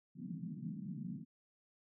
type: band-pass noise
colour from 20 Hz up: pink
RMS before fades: -44 dBFS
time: 0.15-1.25 s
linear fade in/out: 50 ms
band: 150 to 250 Hz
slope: 48 dB/octave
effects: none

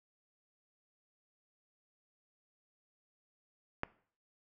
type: click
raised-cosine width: 0.5 ms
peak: -18 dBFS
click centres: 3.834 s
effects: noise-tail reverb RT60 0.5 s tail -20 dB re dry

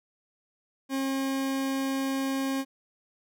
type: tone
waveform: 40% pulse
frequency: 269.5 Hz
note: C#4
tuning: 49 cents flat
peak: -26 dBFS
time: 0.89-2.65 s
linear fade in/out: 50 ms
effects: none

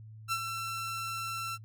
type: tone with ADSR envelope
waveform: sawtooth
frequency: 1345 Hz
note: E6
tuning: 34 cents sharp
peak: -24 dBFS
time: 0.28-1.58 s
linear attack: 41 ms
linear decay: 57 ms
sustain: -7 dB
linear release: 40 ms
effects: noise-tail reverb RT60 0.1 s tail -23 dB re dry + added 109 Hz sine -46 dBFS peak until 1.64 s

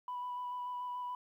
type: tone with vibrato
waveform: sine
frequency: 987.8 Hz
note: B5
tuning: in tune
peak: -36 dBFS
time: 0.08-1.15 s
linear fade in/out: 2 ms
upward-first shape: square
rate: 6.9 Hz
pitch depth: 10 cents each way
effects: tanh soft clip ceiling -34 dBFS + 12-bit

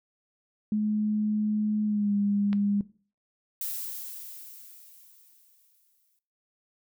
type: tone with pitch glide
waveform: sine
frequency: 212.1 to 202.8 Hz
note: G#3 to G#3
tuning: +37 to -41 cents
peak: -23 dBFS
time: 0.72-2.81 s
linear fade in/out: 2 ms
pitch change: -78 cents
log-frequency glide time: 1.85-2.13 s
type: click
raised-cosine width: 0.3 ms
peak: -22 dBFS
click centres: 2.53 s
type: noise with exponential decay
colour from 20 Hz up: violet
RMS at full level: -32 dBFS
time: 3.61-6.19 s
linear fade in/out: 2 ms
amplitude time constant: 560 ms
effects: noise-tail reverb RT60 0.4 s tail -18 dB re dry

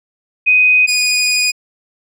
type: tone pair in turn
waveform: sine / 20% pulse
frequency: 2501 / 2472 Hz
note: D#7 / D#7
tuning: +8 / -12 cents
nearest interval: unison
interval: 20 cents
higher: first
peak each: -7 dBFS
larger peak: neither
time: 0.46-0.87 / 0.87-1.52 s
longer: second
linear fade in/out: 20 ms
effects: resampled to 32000 Hz

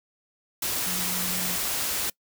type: tone in noise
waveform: sine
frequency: 181.3 Hz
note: F#3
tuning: 35 cents flat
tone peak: -35 dBFS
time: 0.86-1.56 s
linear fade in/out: 5 ms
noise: white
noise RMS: -28 dBFS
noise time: 0.62-2.1 s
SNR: -10 dB
effects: noise-tail reverb RT60 0.1 s tail -24 dB re dry

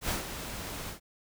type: noise with ADSR envelope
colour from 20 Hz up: pink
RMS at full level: -30 dBFS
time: 0.01-1 s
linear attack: 86 ms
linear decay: 130 ms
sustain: -9 dB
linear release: 110 ms
effects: none

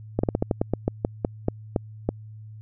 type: slowing click train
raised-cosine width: 2 ms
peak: -8 dBFS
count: 14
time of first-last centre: 0.19-2.09 s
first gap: 45 ms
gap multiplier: 1.18
effects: added 108 Hz sine -39 dBFS peak until 2.61 s

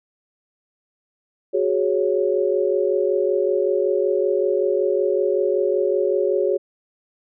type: chord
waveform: sine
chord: F# suspended second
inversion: none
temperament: equal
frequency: 370 / 415.3 / 554.4 Hz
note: F#4 / G#4 / C#5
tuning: 0 / 0 / 0 cents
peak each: -21 / -21 / -22 dBFS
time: 1.53-6.58 s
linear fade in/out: 20 ms
effects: none

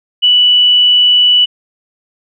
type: tone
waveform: sine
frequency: 2960 Hz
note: F#7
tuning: in tune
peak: -5 dBFS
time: 0.22-1.46 s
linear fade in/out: 20 ms
effects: none

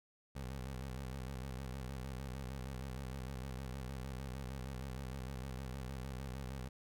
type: tone with vibrato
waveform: 20% pulse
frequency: 65.41 Hz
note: C2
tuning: in tune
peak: -37 dBFS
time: 0.35-6.69 s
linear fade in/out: 10 ms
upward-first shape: square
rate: 6.5 Hz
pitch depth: 79 cents each way
effects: none

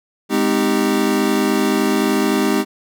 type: chord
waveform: square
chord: Ab major seventh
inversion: none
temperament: equal with one note detuned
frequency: 207.7 / 257.4 / 311.1 / 392 Hz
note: Ab3 / C4 / Eb4 / G4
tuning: 0 / -28 / 0 / 0 cents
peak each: -21 dBFS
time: 0.29-2.65 s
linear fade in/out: 50 ms
effects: none

